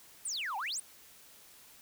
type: exponential two-way sweep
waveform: sine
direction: down then up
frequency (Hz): 9956 to 750 to 9956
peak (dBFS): -32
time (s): 0.25-0.8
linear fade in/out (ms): 5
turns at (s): 0.57
effects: tanh soft clip ceiling -32 dBFS + white hiss -57 dBFS RMS until 1.81 s